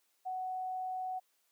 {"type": "tone", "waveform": "sine", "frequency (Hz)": 744, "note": "F#5", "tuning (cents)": 9, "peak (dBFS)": -35, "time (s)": [0.25, 1.2], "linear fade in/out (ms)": 20, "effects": ["white hiss -75 dBFS RMS until 1.51 s", "high-pass 300 Hz 12 dB/octave"]}